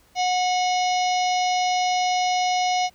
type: harmonic tone with a mistuned harmonic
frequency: 730 Hz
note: F#5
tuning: 24 cents flat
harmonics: 1 / 3 / 4 / 5 / 6 / 7 / 8 / 9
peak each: -20 / -30 / -32 / -36 / -36 / -33 / -35 / -41 dBFS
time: 0.15-2.9 s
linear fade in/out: 50 ms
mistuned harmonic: 6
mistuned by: -96 cents
effects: pink hiss -58 dBFS RMS until 2.94 s